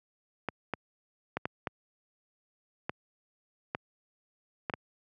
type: clicks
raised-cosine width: 0.5 ms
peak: -16 dBFS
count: 9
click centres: 0.487 / 0.737 / 1.37 / 1.455 / 1.672 / 2.895 / 3.749 / 4.698 / 4.738 s
effects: high-pass 100 Hz 12 dB/octave